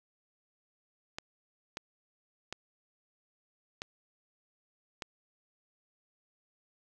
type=clicks; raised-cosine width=0.2 ms; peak=-20 dBFS; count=5; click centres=1.185 / 1.771 / 2.526 / 3.819 / 5.022 s; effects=none